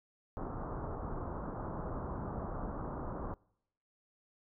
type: low-pass noise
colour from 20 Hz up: pink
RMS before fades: -40 dBFS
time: 0.37-3.34 s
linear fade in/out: 0 ms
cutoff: 1300 Hz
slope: 48 dB/octave
effects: noise-tail reverb RT60 0.8 s tail -26 dB re dry